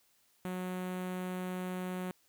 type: tone with notch filter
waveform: sawtooth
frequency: 183 Hz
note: F#3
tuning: 19 cents flat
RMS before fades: -38 dBFS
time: 0.45-2.11 s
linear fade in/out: 0 ms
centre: 5100 Hz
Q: 0.89
effects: white hiss -70 dBFS RMS until 2.28 s